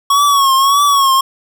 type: tone with vibrato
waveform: square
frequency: 1108.7 Hz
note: C#6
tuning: in tune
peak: -9 dBFS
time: 0.1-1.21 s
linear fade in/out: 5 ms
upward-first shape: triangle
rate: 1.7 Hz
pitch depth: 81 cents each way
effects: 7-bit